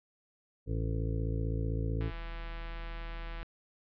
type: harmonic tone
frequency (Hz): 55.7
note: A1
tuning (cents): +22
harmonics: 1 / 2 / 3 / 5 / 6 / 7 / 8 / 9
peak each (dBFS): -33 / -34 / -41 / -42 / -47 / -51 / -43 / -48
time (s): 0.66-2.12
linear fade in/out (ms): 50
type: click train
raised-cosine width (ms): 0.3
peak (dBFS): -30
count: 238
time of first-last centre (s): 2.01-3.429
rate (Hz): 167
type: tone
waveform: triangle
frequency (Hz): 38.89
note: D#1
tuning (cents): 0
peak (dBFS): -36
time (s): 2.11-3.43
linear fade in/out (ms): 0
effects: low-pass 3000 Hz 12 dB/octave